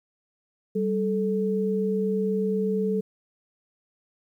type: tone pair together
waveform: sine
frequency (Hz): 194.3 / 435.9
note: G3 / A4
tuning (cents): -15 / -16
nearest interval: octave + major second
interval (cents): 1399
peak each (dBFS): -25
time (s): 0.75-3.01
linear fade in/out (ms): 10
effects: 10-bit